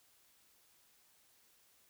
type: silence
effects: white hiss -69 dBFS RMS until 1.89 s